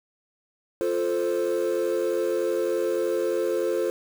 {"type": "chord", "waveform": "triangle", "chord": "F major", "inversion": "none", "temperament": "equal", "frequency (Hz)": [349.2, 440, 523.3], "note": ["F4", "A4", "C5"], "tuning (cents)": [0, 0, 0], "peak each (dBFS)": -24, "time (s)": [0.81, 3.9], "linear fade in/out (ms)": 0, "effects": ["tanh soft clip ceiling -16 dBFS", "7-bit"]}